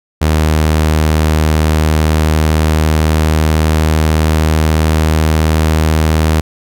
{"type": "tone with pitch glide", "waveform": "sawtooth", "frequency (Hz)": [77.78, 78.59], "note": ["D#2", "D#2"], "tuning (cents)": [0, 18], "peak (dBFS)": -5, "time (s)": [0.21, 6.41], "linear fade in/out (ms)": 10, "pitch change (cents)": 18, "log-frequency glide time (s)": [1.57, 5.5], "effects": []}